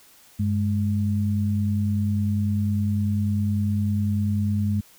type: tone pair together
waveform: sine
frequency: 98.3 / 208.3 Hz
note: G2 / G#3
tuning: +5 / +5 cents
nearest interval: octave + minor second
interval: 1300 cents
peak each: -22 / -24 dBFS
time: 0.39-4.81 s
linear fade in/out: 10 ms
effects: white hiss -53 dBFS RMS until 4.98 s